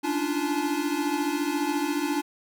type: tone cluster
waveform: square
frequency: 284.4 / 298.8 / 345.6 / 855 Hz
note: C#4 / D4 / F4 / A5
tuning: +45 / +30 / -18 / -50 cents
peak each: -31 / -29 / -32 / -35 dBFS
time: 0.03-2.22 s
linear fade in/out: 20 ms
effects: none